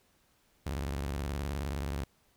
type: tone with vibrato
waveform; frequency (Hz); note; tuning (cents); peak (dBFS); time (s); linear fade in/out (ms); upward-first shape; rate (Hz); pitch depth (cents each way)
sawtooth; 69.7; C#2; +10; -29; 0.66-2.04; 5; sine; 19; 290
effects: pink hiss -69 dBFS RMS until 2.36 s

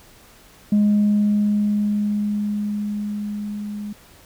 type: tone with level ramp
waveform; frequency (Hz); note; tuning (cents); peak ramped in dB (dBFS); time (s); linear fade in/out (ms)
sine; 207.7; G#3; 0; -11 to -27; 0.72-3.93; 5
effects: tanh soft clip ceiling -11 dBFS + pink hiss -49 dBFS RMS until 4.25 s

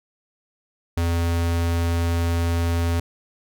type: tone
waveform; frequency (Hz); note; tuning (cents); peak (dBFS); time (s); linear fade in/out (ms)
square; 84.7; E2; +48; -20; 0.97-3; 5
effects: none

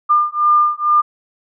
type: beating tone pair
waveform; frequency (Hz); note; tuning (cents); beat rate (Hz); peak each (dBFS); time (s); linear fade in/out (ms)
sine; 1201 / 1203.2; D6 / D6; +38 / +42; 2.2; -14 / -14; 0.09-1.02; 20
effects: none

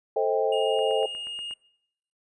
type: chord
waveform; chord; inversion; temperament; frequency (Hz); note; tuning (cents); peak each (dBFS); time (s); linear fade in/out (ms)
sine; A half-diminished seventh; none; just; 440 / 528 / 633.6 / 792; A4 / C5 / Eb5 / G5; 0 / +16 / +31 / +18; -25 / -27 / -29 / -29; 0.16-1.06; 5
type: tone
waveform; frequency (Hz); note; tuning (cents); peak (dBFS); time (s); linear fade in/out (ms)
triangle; 2846; F7; +32; -31; 0.52-1.54; 5
type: click train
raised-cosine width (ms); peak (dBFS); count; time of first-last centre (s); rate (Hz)
0.5; -32; 7; 0.79-1.51; 8.33
effects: noise-tail reverb RT60 0.8 s tail -22 dB re dry + resampled to 24000 Hz

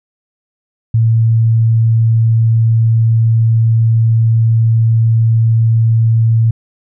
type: tone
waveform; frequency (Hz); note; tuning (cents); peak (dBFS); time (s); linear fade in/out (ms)
sine; 113.4; A#2; -47; -7; 0.94-6.51; 5
effects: none

